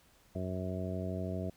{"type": "harmonic tone", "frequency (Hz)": 92.5, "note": "F#2", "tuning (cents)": 0, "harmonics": [1, 2, 3, 4, 5, 6, 7], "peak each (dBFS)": [-38, -39, -44, -44, -47, -48, -42], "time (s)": [0.35, 1.5], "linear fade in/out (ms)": 5, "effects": ["pink hiss -65 dBFS RMS until 1.56 s"]}